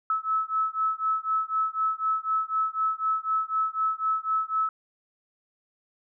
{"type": "beating tone pair", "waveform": "sine", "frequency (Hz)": [1298, 1302], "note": ["E6", "E6"], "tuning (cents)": [-27, -22], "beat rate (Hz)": 4, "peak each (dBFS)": -27, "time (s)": [0.1, 4.69], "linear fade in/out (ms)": 2, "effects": []}